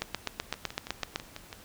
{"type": "two click trains", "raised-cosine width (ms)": 0.2, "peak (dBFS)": [-12, -22], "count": [10, 7], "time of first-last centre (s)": [[0.02, 1.159], [0.54, 1.528]], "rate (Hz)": [7.9, 6.07], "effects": ["pink hiss -52 dBFS RMS until 1.64 s"]}